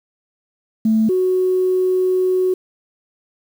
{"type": "tone pair in turn", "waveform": "sine", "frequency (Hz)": [220, 370], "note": ["A3", "F#4"], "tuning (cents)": [0, 0], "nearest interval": "major sixth", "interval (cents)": 900, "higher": "second", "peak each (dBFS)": [-11, -13], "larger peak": "first", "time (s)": [[0.85, 1.09], [1.09, 2.54]], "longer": "second", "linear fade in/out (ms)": 5, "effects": ["tanh soft clip ceiling -7 dBFS", "7-bit"]}